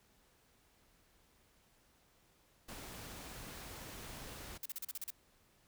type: noise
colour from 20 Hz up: pink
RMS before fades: -49 dBFS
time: 2.68-4.58 s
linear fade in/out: 10 ms
type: noise bursts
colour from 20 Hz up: blue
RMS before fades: -42 dBFS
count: 8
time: 4.63-5.104 s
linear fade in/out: 2 ms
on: 26 ms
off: 38 ms
effects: pink hiss -70 dBFS RMS until 5.67 s